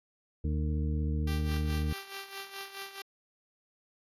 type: harmonic tone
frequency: 76.1 Hz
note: D#2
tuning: 38 cents flat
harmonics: 1 / 2 / 3 / 4 / 6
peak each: -29 / -35 / -39 / -41 / -45 dBFS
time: 0.44-1.93 s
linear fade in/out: 5 ms
type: tone with tremolo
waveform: 5% pulse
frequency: 392.4 Hz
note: G4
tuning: 2 cents sharp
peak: -27 dBFS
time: 1.27-3.02 s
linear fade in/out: 5 ms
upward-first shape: sine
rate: 4.7 Hz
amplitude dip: 70%
effects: AAC 64 kbps